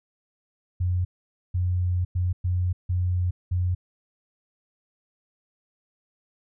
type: tone bursts at uneven times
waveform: sine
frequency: 89.8 Hz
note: F2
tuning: 49 cents sharp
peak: -21 dBFS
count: 6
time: 0.8-1.05 / 1.54-2.05 / 2.15-2.33 / 2.44-2.73 / 2.89-3.31 / 3.51-3.75 s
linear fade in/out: 10 ms
effects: none